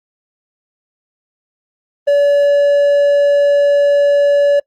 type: tone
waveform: triangle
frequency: 572 Hz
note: D5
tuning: 46 cents flat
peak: -6 dBFS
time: 2.07-4.6 s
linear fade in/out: 10 ms
effects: noise-tail reverb RT60 0.1 s tail -24 dB re dry + Opus 24 kbps